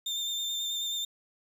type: tone with vibrato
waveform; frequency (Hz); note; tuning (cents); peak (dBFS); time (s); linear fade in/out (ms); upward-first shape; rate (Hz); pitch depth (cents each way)
35% pulse; 3600; A7; +39; -29; 0.06-1.05; 5; square; 9.3; 13
effects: resampled to 32000 Hz